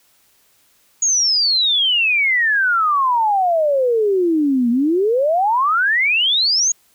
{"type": "exponential two-way sweep", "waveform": "sine", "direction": "down then up", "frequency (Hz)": [6770, 230.8, 6770], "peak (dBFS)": -13, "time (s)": [1.02, 6.72], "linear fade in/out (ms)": 5, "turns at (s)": 4.7, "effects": ["white hiss -57 dBFS RMS until 6.94 s"]}